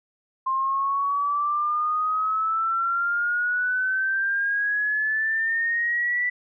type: exponential sweep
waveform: sine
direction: up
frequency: 1053 to 1975.5 Hz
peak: -21 dBFS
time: 0.46-6.3 s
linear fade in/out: 10 ms
effects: none